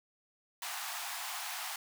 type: high-pass noise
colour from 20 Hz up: pink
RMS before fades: -40 dBFS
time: 0.62-1.76 s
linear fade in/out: 2 ms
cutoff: 690 Hz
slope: 96 dB/octave
effects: none